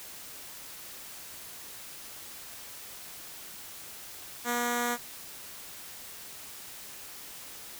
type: tone with notch filter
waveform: 5% pulse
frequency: 240.6 Hz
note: B3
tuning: 45 cents flat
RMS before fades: -30 dBFS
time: 4.44-4.98 s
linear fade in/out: 50 ms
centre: 2700 Hz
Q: 1.6
effects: white hiss -45 dBFS RMS until 7.79 s